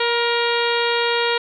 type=harmonic tone with a mistuned harmonic; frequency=471 Hz; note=A#4; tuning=18 cents sharp; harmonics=1 / 2 / 3 / 4 / 5 / 6 / 7 / 8 / 9; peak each=-21 / -24 / -26 / -27 / -28 / -29 / -29 / -30 / -31 dBFS; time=0-1.38 s; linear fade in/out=5 ms; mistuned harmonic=2; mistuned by=+18 cents; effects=none